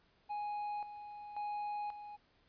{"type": "tone with tremolo", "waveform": "triangle", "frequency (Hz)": 830.6, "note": "G#5", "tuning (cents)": 0, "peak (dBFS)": -35, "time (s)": [0.29, 2.17], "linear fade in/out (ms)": 20, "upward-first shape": "square", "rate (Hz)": 0.93, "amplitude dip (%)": 65, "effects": ["pink hiss -71 dBFS RMS until 2.48 s", "resampled to 11025 Hz"]}